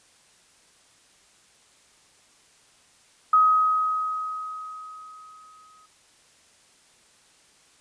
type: tone with exponential decay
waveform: sine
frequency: 1263 Hz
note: D#6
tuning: 26 cents sharp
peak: -13 dBFS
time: 3.33-5.86 s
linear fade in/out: 5 ms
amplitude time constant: 550 ms
effects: white hiss -58 dBFS RMS until 7.8 s + resampled to 22050 Hz